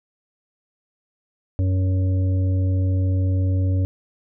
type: harmonic tone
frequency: 93.4 Hz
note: F#2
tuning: 17 cents sharp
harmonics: 1 / 3 / 5 / 6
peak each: -17 / -29 / -39 / -37 dBFS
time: 1.59-3.85 s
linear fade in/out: 0 ms
effects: none